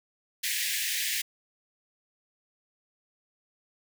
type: high-pass noise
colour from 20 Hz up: pink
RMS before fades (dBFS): -30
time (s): 0.43-1.22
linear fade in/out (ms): 10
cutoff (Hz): 1700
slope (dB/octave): 96
effects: none